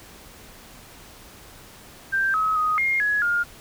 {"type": "tone with pitch steps", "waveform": "sine", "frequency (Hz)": [1576, 1279, 1249, 2130, 1680, 1415], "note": ["G6", "D#6", "D#6", "C7", "G#6", "F6"], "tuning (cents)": [9, 47, 6, 30, 19, 22], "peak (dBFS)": -19, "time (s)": [2.12, 3.44], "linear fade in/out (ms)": 20, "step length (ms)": 220, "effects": ["pink hiss -46 dBFS RMS until 3.6 s"]}